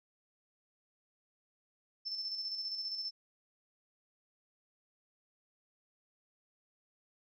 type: tone with tremolo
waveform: sine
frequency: 5300 Hz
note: E8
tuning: 9 cents sharp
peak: -35 dBFS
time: 2.05-3.11 s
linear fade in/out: 20 ms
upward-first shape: square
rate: 15 Hz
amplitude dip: 40%
effects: none